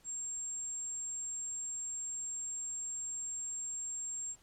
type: tone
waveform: sine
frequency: 7459 Hz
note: A#8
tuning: in tune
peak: -37 dBFS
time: 0.04-4.36 s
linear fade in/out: 50 ms
effects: pink hiss -66 dBFS RMS until 4.42 s + low-pass 12000 Hz 12 dB/octave